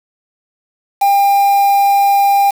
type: tone with quantisation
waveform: triangle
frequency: 799 Hz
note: G5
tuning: 33 cents sharp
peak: -6 dBFS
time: 1.01-2.51 s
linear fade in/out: 10 ms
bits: 4
effects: none